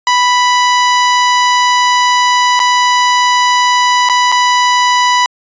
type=tone with dropouts; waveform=sawtooth; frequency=987.8 Hz; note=B5; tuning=in tune; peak=-4 dBFS; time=0.07-5.26 s; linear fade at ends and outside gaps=1 ms; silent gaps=2.593-2.6 / 4.089-4.097 / 4.318-4.323 s; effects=resampled to 16000 Hz